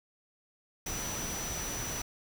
sine tone in noise, 5920 Hz, F#8, in tune, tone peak -38 dBFS, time 0.86-2.02 s, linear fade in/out 5 ms, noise pink, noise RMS -38 dBFS, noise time 0.86-2.02 s, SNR -3 dB, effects none

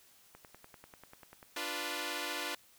click train, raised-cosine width 0.5 ms, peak -36 dBFS, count 12, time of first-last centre 0.35-1.428 s, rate 10.2 Hz
5% pulse chord, B diminished, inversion first, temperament equal, 293.7 / 349.2 / 493.9 Hz, D4 / F4 / B4, 0 / 0 / 0 cents, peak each -29 dBFS, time 1.56-2.55 s, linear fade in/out 5 ms
effects white hiss -63 dBFS RMS until 2.78 s

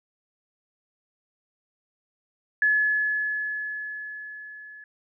sine tone with level ramp, 1708 Hz, G#6, 48 cents sharp, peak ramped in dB -17 to -42 dBFS, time 2.62-4.84 s, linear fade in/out 2 ms, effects none

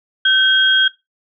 sine tone pair together, 1538 / 3259 Hz, G6 / G#7, -33 / -33 cents, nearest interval octave + minor second, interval 1300 cents, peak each -13 dBFS, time 0.25-0.88 s, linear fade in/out 5 ms, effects noise-tail reverb RT60 0.2 s tail -19 dB re dry

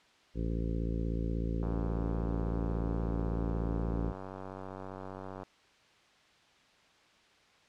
harmonic tone, 56.4 Hz, A1, 44 cents sharp, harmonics 1 / 2 / 3 / 4 / 5 / 6 / 7 / 8 / 9, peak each -33 / -39 / -38 / -43 / -41 / -46 / -45 / -48 / -48 dBFS, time 0.34-4.14 s, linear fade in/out 50 ms
click train, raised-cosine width 1 ms, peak -29 dBFS, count 363, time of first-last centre 1.63-5.433 s, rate 95.2 Hz
effects white hiss -63 dBFS RMS until 7.68 s + low-pass 4000 Hz 12 dB/octave

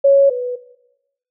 sine tone pair in turn, 554.4 / 493.9 Hz, C#5 / B4, 0 / 0 cents, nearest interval major second, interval 200 cents, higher first, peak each -7 / -19 dBFS, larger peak first, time 0.04-0.3 / 0.3-0.56 s, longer neither, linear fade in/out 10 ms, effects noise-tail reverb RT60 0.9 s tail -17 dB re dry

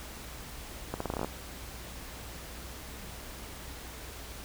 accelerating click train, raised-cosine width 1 ms, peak -18 dBFS, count 10, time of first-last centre 0.94-1.246 s, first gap 64 ms, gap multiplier 0.83, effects added 60 Hz sine -47 dBFS peak until 4.44 s + pink hiss -45 dBFS RMS until 4.44 s

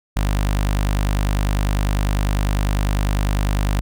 sawtooth tone with notch filter, 50 Hz, G1, 35 cents sharp, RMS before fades -19 dBFS, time 0.16-3.81 s, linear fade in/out 10 ms, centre 400 Hz, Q 1.4, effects none

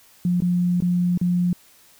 sine tone with dropouts, 177.2 Hz, F3, 25 cents sharp, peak -17 dBFS, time 0.25-1.53 s, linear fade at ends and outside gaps 2 ms, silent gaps 0.404-0.421 / 0.804-0.822 / 1.176-1.213 s, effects white hiss -53 dBFS RMS until 1.99 s

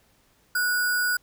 sine tone with sample-and-hold, 1467 Hz, F#6, 15 cents flat, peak -21 dBFS, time 0.55-1.17 s, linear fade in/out 5 ms, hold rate 6300 Hz, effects pink hiss -63 dBFS RMS until 1.22 s

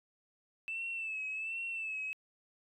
sine tone with vibrato, 2637 Hz, E7, in tune, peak -35 dBFS, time 0.68-2.13 s, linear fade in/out 0 ms, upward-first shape sine, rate 1.3 Hz, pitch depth 57 cents each way, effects tanh soft clip ceiling -31 dBFS

